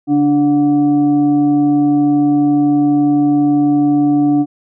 sine tone with frequency modulation, 292.3 Hz, D4, 8 cents flat, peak -9 dBFS, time 0.07-4.46 s, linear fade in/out 50 ms, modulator 434 Hz, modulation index 0.42, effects none

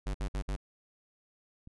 square tone bursts, 49 Hz, G1, in tune, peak -32 dBFS, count 4, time 0.06-0.564 s, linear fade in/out 10 ms, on 84 ms, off 56 ms
click, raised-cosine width 5 ms, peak -37 dBFS, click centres 1.674 s
effects resampled to 24000 Hz

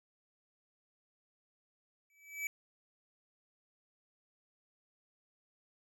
square tone with exponential growth, 2300 Hz, D7, 37 cents flat, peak -33 dBFS, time 2.1-2.47 s, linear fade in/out 1 ms, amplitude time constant 80 ms, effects none

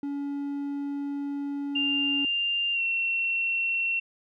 triangle tone, 283.2 Hz, C#4, 37 cents sharp, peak -27 dBFS, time 0.03-2.25 s, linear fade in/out 2 ms
sine tone with pitch glide, 2794 to 2718 Hz, F7 to F7, 0 to -48 cents, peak -24 dBFS, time 1.75-4 s, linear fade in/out 10 ms, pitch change -48 cents, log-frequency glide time 2.73-2.81 s
effects none

